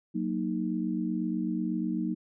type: chord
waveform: sine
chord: D# minor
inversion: first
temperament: equal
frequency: 185 / 233.1 / 311.1 Hz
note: F#3 / A#3 / D#4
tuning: 0 / 0 / 0 cents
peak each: -32 / -32 / -32 dBFS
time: 0.14-2.15 s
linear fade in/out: 20 ms
effects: none